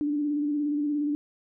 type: tone with vibrato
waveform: sine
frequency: 293.7 Hz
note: D4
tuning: in tune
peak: -24 dBFS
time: 0.01-1.15 s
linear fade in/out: 0 ms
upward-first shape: square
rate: 17 Hz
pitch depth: 29 cents each way
effects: none